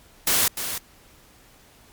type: noise with echo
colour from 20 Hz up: white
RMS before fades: -20 dBFS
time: 0.27-0.48 s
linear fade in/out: 2 ms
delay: 300 ms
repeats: 1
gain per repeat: -9 dB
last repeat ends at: 0.78 s
effects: pink hiss -53 dBFS RMS until 1.92 s + MP3 96 kbps